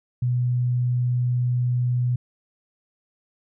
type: tone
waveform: sine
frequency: 123.47 Hz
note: B2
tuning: in tune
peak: -19 dBFS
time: 0.22-2.16 s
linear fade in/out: 5 ms
effects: none